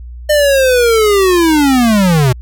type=linear sweep; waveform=square; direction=down; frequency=607 to 120 Hz; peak=-8 dBFS; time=0.29-2.33 s; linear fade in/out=10 ms; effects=added 60 Hz sine -26 dBFS peak until 2.41 s